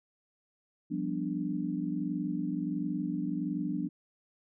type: chord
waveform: sine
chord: G dominant seventh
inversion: third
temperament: equal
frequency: 174.61 / 196 / 246.9 / 293.7 Hz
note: F3 / G3 / B3 / D4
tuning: 0 / 0 / 0 / 0 cents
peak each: -36 / -37 / -37 / -34 dBFS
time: 0.9-3.89 s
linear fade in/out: 20 ms
effects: none